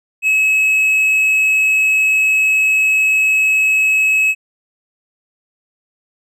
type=tone; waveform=triangle; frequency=2573 Hz; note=E7; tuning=43 cents flat; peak=-9 dBFS; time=0.22-4.35 s; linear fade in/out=50 ms; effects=none